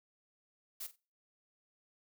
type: noise with echo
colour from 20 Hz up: blue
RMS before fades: -42 dBFS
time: 0.8-0.87 s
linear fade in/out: 10 ms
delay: 46 ms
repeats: 2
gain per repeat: -14 dB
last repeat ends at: 0.962 s
effects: noise-tail reverb RT60 0.4 s tail -26 dB re dry